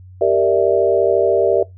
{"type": "chord", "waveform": "sine", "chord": "E half-diminished seventh", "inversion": "first", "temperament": "equal", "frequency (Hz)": [392, 466.2, 587.3, 659.3], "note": ["G4", "Bb4", "D5", "E5"], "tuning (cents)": [0, 0, 0, 0], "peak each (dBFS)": -17, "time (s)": [0.21, 1.63], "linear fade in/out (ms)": 5, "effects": ["noise-tail reverb RT60 0.2 s tail -23 dB re dry", "added 92 Hz sine -37 dBFS peak until 1.77 s"]}